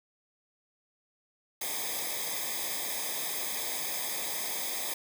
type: noise with comb filter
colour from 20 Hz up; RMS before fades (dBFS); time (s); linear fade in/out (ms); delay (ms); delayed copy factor
white; -34; 1.61-4.94; 5; 0.7; -0.95
effects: none